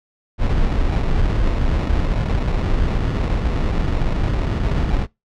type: noise with sample-and-hold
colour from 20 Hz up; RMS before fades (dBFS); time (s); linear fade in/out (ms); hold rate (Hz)
brown; -18; 0.38-5.07; 50; 1575
effects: noise-tail reverb RT60 0.2 s tail -23 dB re dry + low-pass 4000 Hz 12 dB/octave